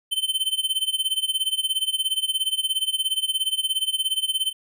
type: tone with tremolo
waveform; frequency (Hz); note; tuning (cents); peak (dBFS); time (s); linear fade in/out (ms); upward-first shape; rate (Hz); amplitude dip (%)
square; 3080; G7; -31; -19; 0.11-4.53; 20; sine; 17; 90
effects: none